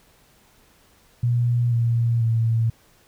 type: tone with pitch steps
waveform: sine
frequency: 120.2 / 117.05 / 113.98 Hz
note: B2 / A#2 / A#2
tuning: -46 / +8 / -38 cents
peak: -17 dBFS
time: 1.23-2.7 s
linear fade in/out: 5 ms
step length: 490 ms
effects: pink hiss -57 dBFS RMS until 3.07 s